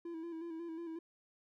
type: tone with vibrato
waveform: triangle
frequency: 331.8 Hz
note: E4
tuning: 11 cents sharp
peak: -39 dBFS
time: 0.05-0.99 s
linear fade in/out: 5 ms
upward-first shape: square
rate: 5.5 Hz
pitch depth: 43 cents each way
effects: none